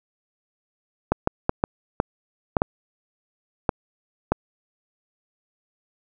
clicks, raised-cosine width 1 ms, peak -4 dBFS, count 9, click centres 1.12 / 1.274 / 1.494 / 1.639 / 2.001 / 2.568 / 2.619 / 3.692 / 4.32 s, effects none

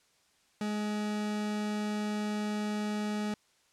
40% pulse tone, 210 Hz, G#3, 19 cents sharp, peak -30 dBFS, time 0.61-3.34 s, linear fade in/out 2 ms, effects white hiss -68 dBFS RMS until 3.72 s + low-pass 8000 Hz 12 dB/octave

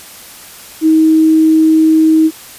sine tone, 317 Hz, D#4, 32 cents sharp, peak -5 dBFS, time 0.81-2.31 s, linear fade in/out 50 ms, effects white hiss -34 dBFS RMS until 2.58 s + resampled to 32000 Hz

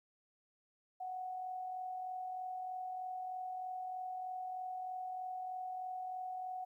sine tone with amplitude modulation, 740 Hz, F#5, in tune, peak -38 dBFS, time 1-6.65 s, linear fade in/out 10 ms, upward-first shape sine, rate 43.2 Hz, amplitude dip 35%, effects 13-bit

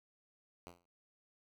5% pulse tone with exponential decay, 87.31 Hz, F2, in tune, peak -36 dBFS, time 0.67-0.86 s, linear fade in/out 0 ms, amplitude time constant 41 ms, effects none

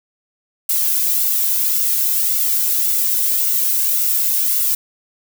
violet noise with flanger, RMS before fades -17 dBFS, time 0.69-4.75 s, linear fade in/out 5 ms, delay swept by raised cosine 1.4 to 1.98 ms, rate 1.8 Hz, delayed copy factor +0.6, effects none

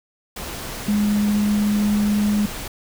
sine tone in noise, 207.7 Hz, G#3, in tune, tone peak -16 dBFS, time 0.88-2.46 s, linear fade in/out 5 ms, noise pink, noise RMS -31 dBFS, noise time 0.36-2.68 s, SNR +12 dB, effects none

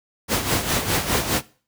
pink noise with tremolo, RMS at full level -19 dBFS, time 0.28-1.42 s, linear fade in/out 50 ms, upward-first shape sine, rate 4.9 Hz, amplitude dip 65%, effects noise-tail reverb RT60 0.4 s tail -20 dB re dry + high-pass 60 Hz 12 dB/octave

